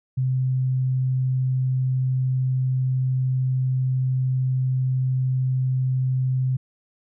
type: tone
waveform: sine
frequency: 129.5 Hz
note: C3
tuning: 17 cents flat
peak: -19 dBFS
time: 0.17-6.57 s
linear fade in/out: 10 ms
effects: none